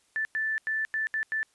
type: tone bursts at uneven times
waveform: sine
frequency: 1760 Hz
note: A6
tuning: in tune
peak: -26 dBFS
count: 6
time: 0.16-0.25 / 0.35-0.58 / 0.67-0.85 / 0.94-1.07 / 1.14-1.23 / 1.32-1.43 s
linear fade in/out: 0 ms
effects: white hiss -67 dBFS RMS until 1.54 s + resampled to 24000 Hz